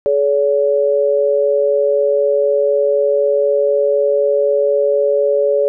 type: tone pair together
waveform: sine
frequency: 424.4 / 568.4 Hz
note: G#4 / C#5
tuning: +38 / +43 cents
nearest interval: perfect fourth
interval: 505 cents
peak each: -15 / -13 dBFS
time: 0.06-5.68 s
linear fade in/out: 0 ms
effects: none